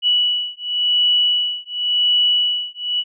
sine beating tone pair, 2945 / 2945.92 Hz, F#7 / F#7, -9 / -8 cents, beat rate 0.92 Hz, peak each -18 dBFS, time 0.02-3.04 s, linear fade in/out 50 ms, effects none

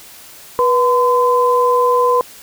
sine tone pair together, 488.4 / 1020.9 Hz, B4 / C6, -19 / -43 cents, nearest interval octave + minor second, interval 1276 cents, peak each -13 dBFS, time 0.59-2.21 s, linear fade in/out 0 ms, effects white hiss -39 dBFS RMS until 2.42 s

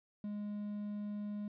triangle tone with quantisation, 207.2 Hz, G#3, 4 cents flat, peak -36 dBFS, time 0.24-1.48 s, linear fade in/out 2 ms, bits 11, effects resampled to 11025 Hz

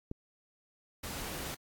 click, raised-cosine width 3 ms, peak -25 dBFS, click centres 0.114 s
pink noise, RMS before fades -40 dBFS, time 1.03-1.55 s, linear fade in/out 10 ms
effects AAC 64 kbps

